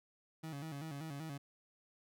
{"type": "tone with vibrato", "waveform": "30% pulse", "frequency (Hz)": 150, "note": "D3", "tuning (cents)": 37, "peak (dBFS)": -40, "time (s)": [0.43, 1.38], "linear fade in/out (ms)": 10, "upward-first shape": "square", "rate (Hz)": 5.2, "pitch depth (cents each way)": 110, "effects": []}